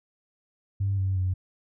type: tone with pitch steps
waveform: sine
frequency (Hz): 98.6 / 95.46 / 92.42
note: G2 / G2 / F#2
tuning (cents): +11 / -45 / -1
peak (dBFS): -22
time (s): 0.8-1.34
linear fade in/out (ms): 10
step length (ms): 180
effects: tanh soft clip ceiling -18 dBFS